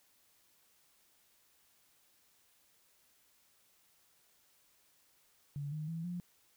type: tone with pitch steps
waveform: sine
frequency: 143.3 / 153.59 / 164.61 / 176.42 Hz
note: D3 / D#3 / E3 / F3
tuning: -42 / -22 / -2 / +18 cents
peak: -37 dBFS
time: 5.56-6.2 s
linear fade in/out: 0 ms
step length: 160 ms
effects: white hiss -70 dBFS RMS until 6.56 s